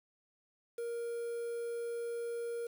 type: tone with quantisation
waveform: triangle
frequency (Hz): 470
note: A#4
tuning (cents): +14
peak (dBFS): -34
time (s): 0.78-2.67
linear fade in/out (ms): 5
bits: 9
effects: none